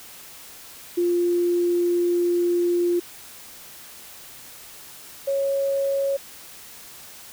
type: tone pair in turn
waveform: sine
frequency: 349.2 / 551.9 Hz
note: F4 / C#5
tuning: 0 / -8 cents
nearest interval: minor sixth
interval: 792 cents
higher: second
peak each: -18 / -20 dBFS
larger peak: first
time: 0.97-3 / 5.27-6.17 s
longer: first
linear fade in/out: 10 ms
effects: white hiss -43 dBFS RMS until 7.32 s